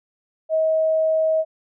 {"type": "tone", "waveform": "sine", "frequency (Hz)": 636, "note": "D#5", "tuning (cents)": 38, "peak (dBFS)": -16, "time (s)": [0.49, 1.45], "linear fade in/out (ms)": 50, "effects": []}